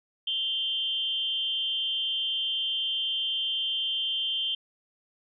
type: tone with amplitude modulation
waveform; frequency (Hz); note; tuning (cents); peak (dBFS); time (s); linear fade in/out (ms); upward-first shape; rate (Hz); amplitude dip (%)
sine; 3136; G7; 0; -23; 0.27-4.55; 5; sine; 300; 70
effects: none